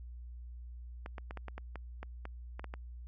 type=clicks; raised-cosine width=0.5 ms; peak=-28 dBFS; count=12; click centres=1.061 / 1.182 / 1.309 / 1.373 / 1.483 / 1.58 / 1.757 / 2.03 / 2.254 / 2.595 / 2.643 / 2.739 s; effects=added 60 Hz sine -44 dBFS peak until 3.07 s